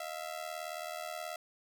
sawtooth ring-modulated tone, 665 Hz, E5, 15 cents sharp, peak -32 dBFS, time 0-1.36 s, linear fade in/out 2 ms, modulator 39.3 Hz, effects none

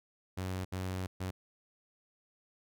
sawtooth tone bursts at uneven times, 93 Hz, F#2, 9 cents sharp, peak -31 dBFS, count 3, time 0.37-0.65 / 0.72-1.07 / 1.2-1.31 s, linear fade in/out 10 ms, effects none

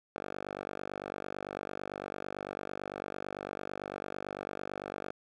5% pulse tone with band-pass filter, 48.95 Hz, G1, 2 cents flat, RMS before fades -41 dBFS, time 0.16-5.12 s, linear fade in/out 0 ms, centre 870 Hz, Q 0.97, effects none

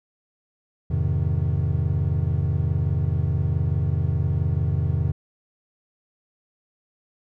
triangle chord, F minor seventh, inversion none, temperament equal with one note detuned, 85.07 / 103.83 / 130.81 / 155.56 Hz, F2 / Ab2 / C3 / Eb3, -45 / 0 / 0 / 0 cents, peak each -22 / -25 / -23 / -25 dBFS, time 0.9-5.12 s, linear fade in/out 10 ms, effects none

